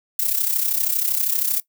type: noise with amplitude modulation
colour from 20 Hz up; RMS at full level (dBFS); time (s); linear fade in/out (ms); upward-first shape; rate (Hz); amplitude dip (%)
violet; -18; 0.19-1.6; 2; sine; 32.7; 70
effects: noise-tail reverb RT60 0.1 s tail -20 dB re dry